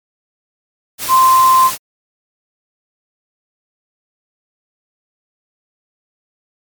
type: tone in noise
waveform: sine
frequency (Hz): 1042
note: C6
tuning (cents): -7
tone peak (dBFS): -6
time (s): 1.08-1.71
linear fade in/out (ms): 50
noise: white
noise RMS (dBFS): -22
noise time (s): 0.98-1.78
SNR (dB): +13
effects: MP3 96 kbps